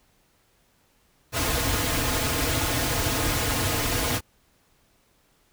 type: noise with comb filter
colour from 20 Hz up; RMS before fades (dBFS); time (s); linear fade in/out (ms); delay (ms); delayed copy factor
pink; -25; 1.32-4.21; 50; 5.2; -0.95
effects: pink hiss -64 dBFS RMS until 5.52 s